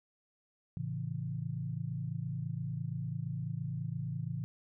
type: chord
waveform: sine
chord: A major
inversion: none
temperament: equal with one note detuned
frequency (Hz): 110 / 135.97 / 164.81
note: A2 / C#3 / E3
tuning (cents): 0 / -33 / 0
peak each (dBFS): -40 / -38 / -39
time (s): 0.77-4.44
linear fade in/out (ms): 0
effects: none